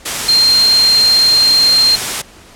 sine tone in noise, 4186 Hz, C8, in tune, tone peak -7 dBFS, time 0.28-1.96 s, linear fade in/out 10 ms, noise white, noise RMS -18 dBFS, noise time 0.05-2.22 s, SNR +8 dB, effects pink hiss -40 dBFS RMS until 2.55 s + low-pass 10000 Hz 12 dB/octave

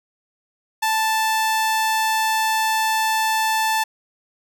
sawtooth tone, 880 Hz, A5, in tune, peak -14 dBFS, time 0.82-3.84 s, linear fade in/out 10 ms, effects none

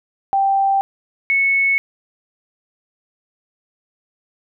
sine tone pair in turn, 784 / 2205 Hz, G5 / C#7, 0 / -10 cents, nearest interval octave + tritone, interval 1790 cents, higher second, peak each -13 dBFS, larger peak neither, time 0.33-0.81 / 1.3-1.78 s, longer neither, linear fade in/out 0 ms, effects none

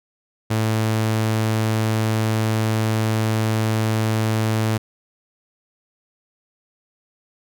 sawtooth tone, 110 Hz, A2, in tune, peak -14 dBFS, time 0.5-4.78 s, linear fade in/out 10 ms, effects none

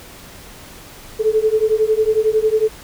sine beating tone pair, 430 / 441 Hz, A4 / A4, -40 / +4 cents, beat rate 11 Hz, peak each -16 dBFS, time 1.19-2.69 s, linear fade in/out 20 ms, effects pink hiss -39 dBFS RMS until 2.83 s

